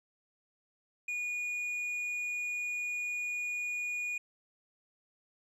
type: tone with tanh clipping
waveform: triangle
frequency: 2449 Hz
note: D#7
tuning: 28 cents flat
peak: -34 dBFS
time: 1.08-4.18 s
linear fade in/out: 5 ms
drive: 9 dB
effects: none